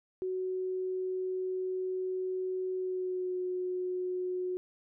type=tone with pitch glide; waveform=sine; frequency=371.8 to 365 Hz; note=F#4 to F#4; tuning=+8 to -24 cents; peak=-31 dBFS; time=0.22-4.57 s; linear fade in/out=0 ms; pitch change=-32 cents; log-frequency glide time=2.75-3.38 s; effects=none